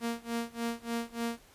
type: tone with tremolo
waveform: sawtooth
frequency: 233.1 Hz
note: A#3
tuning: in tune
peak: -26 dBFS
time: 0-1.4 s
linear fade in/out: 50 ms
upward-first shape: sine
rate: 3.4 Hz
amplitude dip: 95%
effects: pink hiss -59 dBFS RMS until 1.54 s + resampled to 32000 Hz